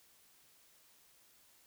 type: silence
effects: white hiss -66 dBFS RMS until 1.66 s